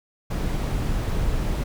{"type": "noise", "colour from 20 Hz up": "brown", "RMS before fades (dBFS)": -24, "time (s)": [0.3, 1.64], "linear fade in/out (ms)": 10, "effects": []}